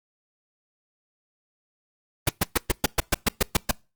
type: noise bursts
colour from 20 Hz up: pink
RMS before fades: -19 dBFS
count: 11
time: 2.27-3.712 s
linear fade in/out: 5 ms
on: 22 ms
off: 120 ms
effects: noise-tail reverb RT60 0.3 s tail -26 dB re dry + Opus 24 kbps